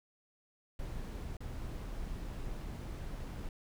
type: noise with dropouts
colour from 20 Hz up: brown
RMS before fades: -41 dBFS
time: 0.79-3.49 s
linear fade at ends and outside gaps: 2 ms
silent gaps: 1.369-1.405 s
effects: none